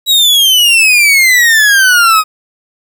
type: exponential sweep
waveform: 40% pulse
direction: down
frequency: 3899 to 1244.5 Hz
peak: -4 dBFS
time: 0.06-2.24 s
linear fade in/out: 50 ms
effects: 7-bit